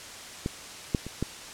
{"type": "clicks", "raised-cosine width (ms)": 3, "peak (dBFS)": [-15, -10, -24, -14], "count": 4, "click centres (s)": [0.461, 0.948, 1.066, 1.226], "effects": ["white hiss -42 dBFS RMS until 1.53 s", "low-pass 8000 Hz 12 dB/octave"]}